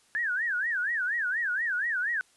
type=tone with vibrato; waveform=sine; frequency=1661.2 Hz; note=G#6; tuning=in tune; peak=-26 dBFS; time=0.15-2.21 s; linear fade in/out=0 ms; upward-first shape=sine; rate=4.2 Hz; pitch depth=250 cents each way; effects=white hiss -63 dBFS RMS until 2.36 s + resampled to 24000 Hz